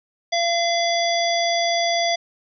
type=harmonic tone with a mistuned harmonic; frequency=683 Hz; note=F5; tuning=39 cents flat; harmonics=1 / 3 / 5 / 7 / 9; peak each=-20 / -26 / -26 / -27 / -32 dBFS; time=0.32-2.16 s; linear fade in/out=10 ms; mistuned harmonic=9; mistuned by=-67 cents; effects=none